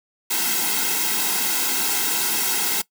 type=noise with comb filter; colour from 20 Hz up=white; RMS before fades=-22 dBFS; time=0.3-2.82 s; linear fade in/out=10 ms; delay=1.7 ms; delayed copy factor=-0.95; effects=noise-tail reverb RT60 0.1 s tail -20 dB re dry + high-pass 200 Hz 12 dB/octave